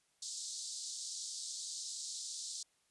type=band-pass noise; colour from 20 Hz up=white; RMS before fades=-44 dBFS; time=0.22-2.63 s; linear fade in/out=5 ms; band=3900 to 8400 Hz; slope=48 dB/octave; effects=white hiss -75 dBFS RMS until 2.9 s + resampled to 24000 Hz